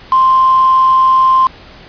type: tone with quantisation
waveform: sine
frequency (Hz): 1046.5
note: C6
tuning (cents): 0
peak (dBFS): -6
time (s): 0.12-1.47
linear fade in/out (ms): 2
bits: 3
effects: pink hiss -37 dBFS RMS until 1.88 s + resampled to 11025 Hz